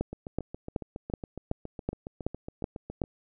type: two click trains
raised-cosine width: 2 ms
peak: -15 / -24 dBFS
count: 9 / 22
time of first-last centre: 0.01-3.018 / 0.13-3.039 s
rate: 2.66 / 7.22 Hz
effects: none